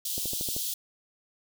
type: high-pass noise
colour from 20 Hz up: white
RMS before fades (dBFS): -32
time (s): 0.05-0.74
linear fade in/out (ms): 5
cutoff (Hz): 3100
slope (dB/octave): 48
type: click train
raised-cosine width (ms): 2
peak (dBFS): -24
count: 6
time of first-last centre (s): 0.18-0.565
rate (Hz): 13
effects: none